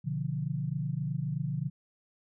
sine chord, B diminished, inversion none, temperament equal, 123.47 / 146.83 / 174.61 Hz, B2 / D3 / F3, 0 / 0 / 0 cents, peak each -36 / -32 / -36 dBFS, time 0.04-1.7 s, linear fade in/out 20 ms, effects none

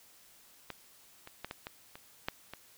clicks, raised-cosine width 0.3 ms, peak -23 / -30 / -22 / -23 / -24 / -30 / -16 / -26 dBFS, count 8, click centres 0.703 / 1.274 / 1.446 / 1.511 / 1.669 / 1.955 / 2.285 / 2.536 s, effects white hiss -60 dBFS RMS until 2.77 s

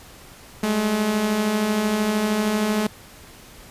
sawtooth beating tone pair, 200.7 / 213.7 Hz, G3 / G#3, +41 / +50 cents, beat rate 13 Hz, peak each -25 / -16 dBFS, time 0.63-2.87 s, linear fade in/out 5 ms, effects pink hiss -45 dBFS RMS until 3.7 s + resampled to 32000 Hz

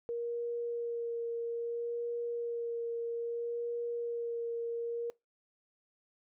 sine tone with vibrato, 469.8 Hz, A#4, 13 cents sharp, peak -33 dBFS, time 0.09-5.1 s, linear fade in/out 0 ms, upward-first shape sine, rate 0.61 Hz, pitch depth 13 cents each way, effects noise-tail reverb RT60 0.2 s tail -23 dB re dry

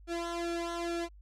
sawtooth tone with flanger, 340.7 Hz, F4, 43 cents flat, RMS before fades -35 dBFS, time 0.07-1.09 s, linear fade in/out 50 ms, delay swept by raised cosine 1.9 to 2.53 ms, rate 2.3 Hz, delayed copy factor -1, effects added 50 Hz sine -51 dBFS peak until 1.21 s + low-pass 8000 Hz 12 dB/octave

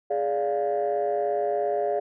sine chord, D diminished, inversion second, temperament equal with one note detuned, 415.3 / 581.3 / 698.5 Hz, Ab4 / D5 / F5, 0 / -18 / 0 cents, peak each -26 dBFS, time 0.1-2 s, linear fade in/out 10 ms, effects tanh soft clip ceiling -17 dBFS

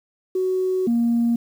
sine tone pair in turn, 372.5 / 234.7 Hz, F#4 / A#3, +12 / +12 cents, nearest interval minor sixth, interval 800 cents, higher first, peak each -18 / -15 dBFS, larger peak second, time 0.35-0.87 / 0.87-1.36 s, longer first, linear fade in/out 5 ms, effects tanh soft clip ceiling -13 dBFS + 8-bit

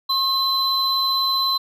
triangle tone pair together, 1073 / 4042 Hz, C6 / B7, +43 / +39 cents, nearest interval octave + major seventh, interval 2296 cents, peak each -21 / -18 dBFS, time 0.09-1.58 s, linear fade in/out 10 ms, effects none

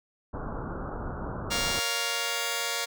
pink low-pass noise, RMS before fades -35 dBFS, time 0.33-1.8 s, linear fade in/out 10 ms, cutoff 1500 Hz, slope 96 dB/octave
5% pulse chord, Bb minor, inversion none, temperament just, 466.2 / 559.4 / 699.2 Hz, Bb4 / Db5 / F5, 0 / +16 / +2 cents, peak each -21 dBFS, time 1.5-2.86 s, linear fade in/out 20 ms
effects none

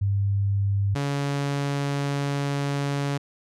sine / sawtooth tone pair in turn, 99.6 / 141.43 Hz, G2 / C#3, +28 / +35 cents, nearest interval tritone, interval 607 cents, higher second, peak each -20 dBFS, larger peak neither, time 0.01-0.95 / 0.95-3.18 s, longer second, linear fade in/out 10 ms, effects low-pass 8000 Hz 12 dB/octave

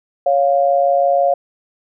sine tone pair together, 556.1 / 702 Hz, C#5 / F5, +5 / +9 cents, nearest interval major third, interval 404 cents, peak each -14 dBFS, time 0.26-1.34 s, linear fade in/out 5 ms, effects none

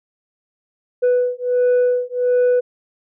sine beating tone pair, 493.9 / 495.3 Hz, B4 / B4, 0 / +5 cents, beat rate 1.4 Hz, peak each -15 dBFS, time 1.02-2.61 s, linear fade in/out 20 ms, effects tanh soft clip ceiling -11 dBFS

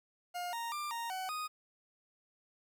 40% pulse tone with pitch steps, 710 / 930 / 1190 / 930 / 750 / 1243 Hz, F5 / A#5 / D6 / A#5 / F#5 / D#6, +28 / -4 / +22 / -4 / +23 / -2 cents, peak -36 dBFS, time 0.34-1.48 s, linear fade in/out 20 ms, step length 190 ms, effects 11-bit

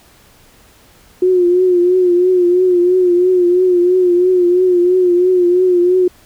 sine tone with vibrato, 360 Hz, F#4, 47 cents flat, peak -8 dBFS, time 1.22-6.08 s, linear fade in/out 5 ms, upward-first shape triangle, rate 3 Hz, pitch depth 62 cents each way, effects pink hiss -47 dBFS RMS until 6.25 s

